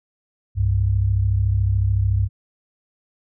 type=tone pair together; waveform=sine; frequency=65.22 / 99 Hz; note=C2 / G2; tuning=-5 / +18 cents; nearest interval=perfect fifth; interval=723 cents; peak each=-21 / -17 dBFS; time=0.55-2.29 s; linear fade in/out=50 ms; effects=none